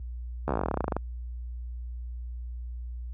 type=slowing click train; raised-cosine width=1 ms; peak=-13 dBFS; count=20; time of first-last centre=0.48-0.966 s; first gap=13 ms; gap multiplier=1.07; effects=added 60 Hz sine -31 dBFS peak until 3.13 s + high-pass 60 Hz 12 dB/octave